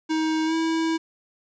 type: tone with pitch glide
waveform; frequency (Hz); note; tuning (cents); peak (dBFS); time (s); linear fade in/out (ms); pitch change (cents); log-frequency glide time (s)
square; 316.2 to 324.9; D#4 to E4; +28 to -25; -22; 0.09-0.98; 20; +47; 0.45-0.54
effects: resampled to 16000 Hz + 9-bit